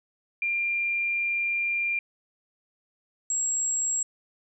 sine tone pair in turn, 2389 / 7618 Hz, D7 / A#8, +29 / +37 cents, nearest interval octave + minor sixth, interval 2008 cents, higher second, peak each -24 dBFS, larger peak neither, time 0.42-1.99 / 3.3-4.03 s, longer first, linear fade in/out 2 ms, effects none

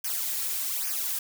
blue noise with flanger, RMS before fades -30 dBFS, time 0.04-1.19 s, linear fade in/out 5 ms, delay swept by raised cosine 0.25 to 3.35 ms, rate 1.2 Hz, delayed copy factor -1, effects none

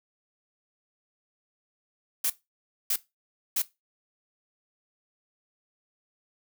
blue noise bursts, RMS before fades -26 dBFS, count 3, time 2.24-3.62 s, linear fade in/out 5 ms, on 60 ms, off 600 ms, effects noise-tail reverb RT60 0.2 s tail -17 dB re dry

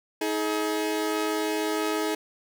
sawtooth tone pair together, 317.4 / 423.7 Hz, D#4 / G#4, +35 / +35 cents, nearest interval perfect fourth, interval 500 cents, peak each -24 dBFS, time 0.21-2.15 s, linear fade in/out 5 ms, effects none

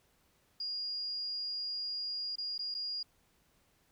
sine tone with dropouts, 4846 Hz, D#8, 47 cents flat, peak -35 dBFS, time 0.6-3.03 s, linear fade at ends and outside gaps 5 ms, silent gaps 2.357-2.382 / 2.58-2.591 / 2.743-2.748 s, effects pink hiss -71 dBFS RMS until 3.91 s

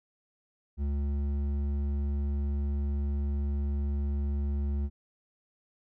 sine tone with hard clipping, 71.1 Hz, C#2, 45 cents sharp, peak -29 dBFS, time 0.77-4.9 s, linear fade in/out 50 ms, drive 8 dB, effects none

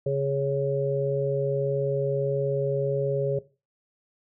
harmonic tone, 138.59 Hz, C#3, in tune, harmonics 1 / 3 / 4, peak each -27 / -27 / -27 dBFS, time 0.06-3.39 s, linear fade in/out 5 ms, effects noise-tail reverb RT60 0.3 s tail -17 dB re dry

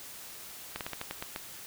slowing click train, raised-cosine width 0.3 ms, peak -19 dBFS, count 8, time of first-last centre 0.76-1.361 s, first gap 48 ms, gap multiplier 1.19, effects white hiss -46 dBFS RMS until 1.66 s

